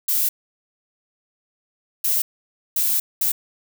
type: noise bursts at uneven times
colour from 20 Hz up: violet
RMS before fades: -20 dBFS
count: 4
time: 0.08-0.29 / 2.04-2.22 / 2.76-3 / 3.21-3.32 s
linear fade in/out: 5 ms
effects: none